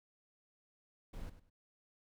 brown noise with echo, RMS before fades -44 dBFS, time 1.13-1.3 s, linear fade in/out 10 ms, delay 100 ms, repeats 2, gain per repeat -13 dB, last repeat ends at 1.5 s, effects none

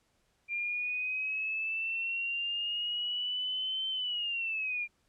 sine linear two-way sweep, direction up then down, 2383 to 3098 to 2383 Hz, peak -31 dBFS, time 0.48-4.88 s, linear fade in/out 50 ms, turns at 3.89 s, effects pink hiss -73 dBFS RMS until 5.08 s + low-pass 10000 Hz 12 dB/octave

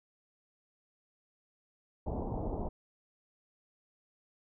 pink low-pass noise, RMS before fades -36 dBFS, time 2.06-2.69 s, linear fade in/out 10 ms, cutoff 910 Hz, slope 48 dB/octave, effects none

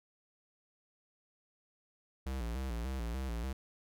square tone with vibrato, 61.5 Hz, B1, 7 cents flat, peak -36 dBFS, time 2.26-3.53 s, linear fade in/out 5 ms, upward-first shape square, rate 3.4 Hz, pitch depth 120 cents each way, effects none

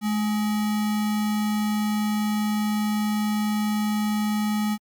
sine tone with sample-and-hold, 212.4 Hz, G#3, 39 cents sharp, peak -21 dBFS, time 0.01-4.78 s, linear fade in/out 50 ms, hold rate 1050 Hz, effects Opus 48 kbps

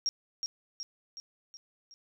sine tone with echo, 5588 Hz, F8, in tune, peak -26 dBFS, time 0.06-0.09 s, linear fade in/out 0 ms, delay 370 ms, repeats 5, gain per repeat -5 dB, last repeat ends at 1.94 s, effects none

